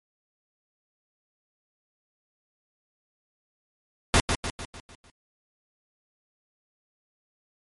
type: noise with echo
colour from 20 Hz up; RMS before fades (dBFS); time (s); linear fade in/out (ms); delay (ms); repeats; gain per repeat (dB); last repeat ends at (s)
pink; -18; 4.14-4.2; 0; 150; 6; -6; 5.1
effects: low-pass 10000 Hz 12 dB/octave + MP3 48 kbps